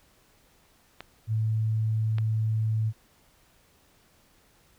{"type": "clicks", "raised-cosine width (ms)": 0.3, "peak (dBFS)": -22, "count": 2, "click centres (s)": [1.006, 2.184]}
{"type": "tone", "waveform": "sine", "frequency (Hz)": 110, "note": "A2", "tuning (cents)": 0, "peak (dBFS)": -23, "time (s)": [1.27, 2.93], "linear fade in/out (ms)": 50}
{"effects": ["pink hiss -62 dBFS RMS until 4.78 s"]}